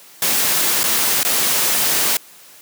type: noise with dropouts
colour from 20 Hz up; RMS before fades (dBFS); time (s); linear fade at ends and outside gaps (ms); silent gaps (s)
white; -17; 0.22-2.17; 2; 0.833-0.839 / 1.232-1.249
effects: white hiss -44 dBFS RMS until 2.61 s + high-pass 150 Hz 12 dB/octave